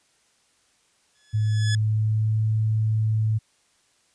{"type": "tone with exponential growth", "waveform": "15% pulse", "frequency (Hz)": 1706, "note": "G#6", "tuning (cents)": 46, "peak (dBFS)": -19, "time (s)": [1.15, 1.75], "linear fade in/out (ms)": 2, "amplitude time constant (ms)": 130}
{"type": "tone with pitch glide", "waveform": "sine", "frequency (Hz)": [107.4, 109.34], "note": ["A2", "A2"], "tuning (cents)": [-41, -10], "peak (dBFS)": -19, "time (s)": [1.33, 3.39], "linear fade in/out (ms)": 20, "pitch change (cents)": 31, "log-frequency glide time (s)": [1.52, 2.45]}
{"effects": ["white hiss -64 dBFS RMS until 4.14 s", "resampled to 22050 Hz"]}